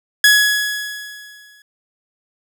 sawtooth tone with exponential decay, 1682 Hz, G#6, 22 cents sharp, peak -3 dBFS, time 0.24-1.62 s, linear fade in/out 2 ms, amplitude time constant 300 ms, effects none

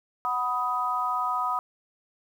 sine chord, B major, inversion second, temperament equal with one note detuned, 740 / 987.8 / 1252.4 Hz, F#5 / B5 / D#6, 0 / 0 / +11 cents, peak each -32 / -29 / -27 dBFS, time 0.25-1.59 s, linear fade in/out 0 ms, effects 9-bit

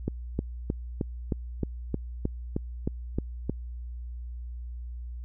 click train, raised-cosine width 3 ms, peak -14 dBFS, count 12, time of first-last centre 0.08-3.496 s, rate 3.22 Hz, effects added 60 Hz sine -35 dBFS peak until 5.24 s

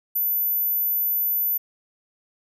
sine tone, 13990 Hz, A9, 11 cents flat, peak -20 dBFS, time 0.15-1.58 s, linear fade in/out 10 ms, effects none

